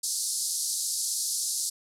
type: band-pass noise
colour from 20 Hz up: white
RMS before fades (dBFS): -30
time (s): 0.03-1.7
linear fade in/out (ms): 10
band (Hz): 4300 to 11000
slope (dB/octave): 48
effects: none